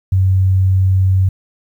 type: tone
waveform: sine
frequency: 94.5 Hz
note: F#2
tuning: 37 cents sharp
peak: -9 dBFS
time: 0.12-1.29 s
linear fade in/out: 5 ms
effects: 8-bit